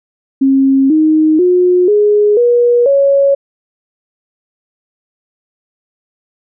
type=tone with pitch steps; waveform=sine; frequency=270 / 311.9 / 360.4 / 416.4 / 481.1 / 555.8 Hz; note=C#4 / D#4 / F#4 / G#4 / B4 / C#5; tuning=-45 / +4 / -45 / +5 / -45 / +4 cents; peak=-6 dBFS; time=0.41-3.35 s; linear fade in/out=10 ms; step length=490 ms; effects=none